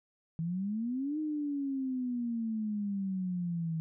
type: exponential two-way sweep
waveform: sine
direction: up then down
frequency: 159.7 to 311.1 to 159.7 Hz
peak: -31 dBFS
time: 0.39-3.8 s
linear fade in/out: 0 ms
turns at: 1.19 s
effects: none